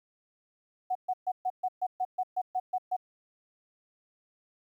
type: tone bursts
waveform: sine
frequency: 740 Hz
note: F#5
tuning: in tune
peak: -26 dBFS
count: 12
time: 0.9-2.966 s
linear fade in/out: 10 ms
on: 53 ms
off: 130 ms
effects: 11-bit

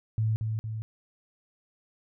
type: tone with echo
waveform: sine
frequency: 110 Hz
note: A2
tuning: in tune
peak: -23 dBFS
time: 0.18-0.36 s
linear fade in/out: 0 ms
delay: 230 ms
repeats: 2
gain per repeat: -4 dB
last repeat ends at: 0.82 s
effects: none

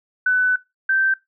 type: tone pair in turn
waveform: sine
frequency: 1500 / 1557.6 Hz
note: F#6 / G6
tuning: +23 / -12 cents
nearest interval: minor second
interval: 65 cents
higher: second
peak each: -14 / -15 dBFS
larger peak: first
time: 0.26-0.56 / 0.89-1.14 s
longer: first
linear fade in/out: 5 ms
effects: noise-tail reverb RT60 0.2 s tail -20 dB re dry

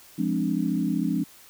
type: chord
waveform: sine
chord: D half-diminished seventh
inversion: first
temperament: equal with one note detuned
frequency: 174.61 / 207.7 / 261.6 / 297.1 Hz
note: F3 / Ab3 / C4 / D4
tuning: 0 / 0 / 0 / +20 cents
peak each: -28 dBFS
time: 0.18-1.24 s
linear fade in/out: 10 ms
effects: white hiss -51 dBFS RMS until 1.49 s

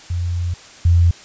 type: tone pair in turn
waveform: sine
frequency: 87.31 / 85.81 Hz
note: F2 / F2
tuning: 0 / -30 cents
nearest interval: unison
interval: 30 cents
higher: first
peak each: -18 / -9 dBFS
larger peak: second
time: 0.1-0.54 / 0.85-1.11 s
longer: first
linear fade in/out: 5 ms
effects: white hiss -41 dBFS RMS until 1.24 s + resampled to 16000 Hz

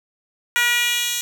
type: tone with high-pass filter sweep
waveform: 10% pulse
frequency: 480 Hz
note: B4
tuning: 49 cents flat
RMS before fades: -20 dBFS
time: 0.56-1.21 s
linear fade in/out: 0 ms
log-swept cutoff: 1600 to 4500 Hz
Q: 1.5
effects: none

